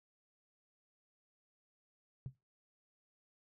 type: tone with exponential decay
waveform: sine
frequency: 132.1 Hz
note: C3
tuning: 17 cents sharp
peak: -35 dBFS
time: 2.26-2.35 s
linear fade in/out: 0 ms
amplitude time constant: 18 ms
effects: noise-tail reverb RT60 0.2 s tail -17 dB re dry + tanh soft clip ceiling -34 dBFS